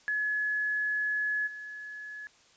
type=tone with level steps; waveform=sine; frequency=1700 Hz; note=G#6; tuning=40 cents sharp; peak=-27 / -39 dBFS; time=0.08-2.27 s; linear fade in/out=0 ms; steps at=1.46 s; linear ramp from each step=20 ms; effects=white hiss -61 dBFS RMS until 2.56 s + resampled to 16000 Hz